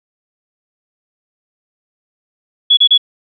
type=tone bursts; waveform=sine; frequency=3379 Hz; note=G#7; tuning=29 cents sharp; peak=-5 dBFS; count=3; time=2.7-2.978 s; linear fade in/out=10 ms; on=72 ms; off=31 ms; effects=none